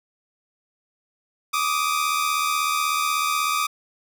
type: tone pair together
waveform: sawtooth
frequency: 1168.2 / 1244.5 Hz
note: D6 / D#6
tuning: -10 / 0 cents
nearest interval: minor second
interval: 110 cents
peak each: -20 dBFS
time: 1.53-3.67 s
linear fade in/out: 10 ms
effects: none